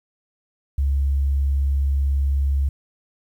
sine tone, 69.3 Hz, C#2, in tune, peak -16 dBFS, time 0.78-2.69 s, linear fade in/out 5 ms, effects tanh soft clip ceiling -12 dBFS + 9-bit

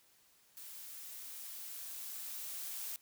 blue noise with level ramp, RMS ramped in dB -50 to -42 dBFS, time 0.57-2.96 s, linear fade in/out 0 ms, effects white hiss -68 dBFS RMS until 3.01 s

